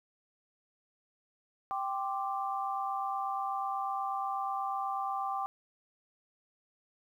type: chord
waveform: sine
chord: G suspended fourth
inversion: none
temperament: equal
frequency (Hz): 784 / 1046.5 / 1174.7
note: G5 / C6 / D6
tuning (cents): 0 / 0 / 0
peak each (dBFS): -34 / -40 / -36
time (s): 1.71-5.46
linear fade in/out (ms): 0
effects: 11-bit